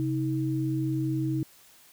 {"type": "tone pair together", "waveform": "sine", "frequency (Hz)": [133.4, 317.7], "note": ["C3", "D#4"], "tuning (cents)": [34, 36], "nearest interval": "octave + minor third", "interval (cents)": 1502, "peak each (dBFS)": -28, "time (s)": [0, 1.43], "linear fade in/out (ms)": 0, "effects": ["white hiss -56 dBFS RMS until 1.92 s"]}